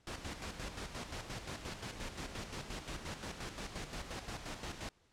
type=noise with tremolo; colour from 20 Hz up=pink; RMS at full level=-42 dBFS; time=0.07-4.89 s; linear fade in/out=2 ms; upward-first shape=square; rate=5.7 Hz; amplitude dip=55%; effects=pink hiss -71 dBFS RMS until 5.12 s + low-pass 7000 Hz 12 dB/octave